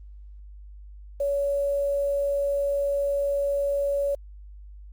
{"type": "tone with quantisation", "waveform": "sine", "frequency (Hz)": 564, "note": "C#5", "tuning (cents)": 30, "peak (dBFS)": -22, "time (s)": [1.2, 4.15], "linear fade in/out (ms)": 5, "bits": 8, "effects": ["added 50 Hz sine -41 dBFS peak until 4.92 s", "Opus 32 kbps"]}